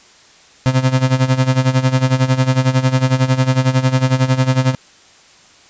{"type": "tone with tremolo", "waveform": "35% pulse", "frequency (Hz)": 130, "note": "C3", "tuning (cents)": -11, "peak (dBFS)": -7, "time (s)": [0.66, 4.75], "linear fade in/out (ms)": 0, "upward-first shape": "sine", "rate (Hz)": 11, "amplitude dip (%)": 80, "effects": ["white hiss -46 dBFS RMS until 5.69 s", "resampled to 16000 Hz"]}